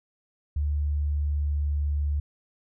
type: tone with pitch glide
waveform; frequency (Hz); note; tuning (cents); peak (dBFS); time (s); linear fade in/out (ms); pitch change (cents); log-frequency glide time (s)
sine; 73.42 to 72.87; D2 to D2; 0 to -13; -23; 0.56-2.2; 5; -13; 0.73-1.87
effects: none